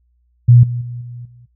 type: tone with level steps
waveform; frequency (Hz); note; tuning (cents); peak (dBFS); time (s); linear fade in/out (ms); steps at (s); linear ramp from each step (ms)
sine; 121; B2; -35; -4 / -19 / -25 / -29 / -41; 0.48-1.46; 10; 0.63 / 0.81 / 1.01 / 1.25; 5
effects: noise-tail reverb RT60 0.1 s tail -17 dB re dry + added 60 Hz sine -56 dBFS peak until 1.55 s